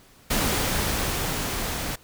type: noise with level ramp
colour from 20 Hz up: pink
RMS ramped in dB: -23 to -30 dBFS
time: 0.3-1.96 s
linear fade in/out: 10 ms
effects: pink hiss -54 dBFS RMS until 2.03 s